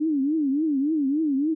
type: tone with vibrato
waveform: sine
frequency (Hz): 292.7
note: D4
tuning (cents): -6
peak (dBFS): -20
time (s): 0-1.55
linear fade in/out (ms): 20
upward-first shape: triangle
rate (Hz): 3.5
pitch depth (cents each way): 200
effects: none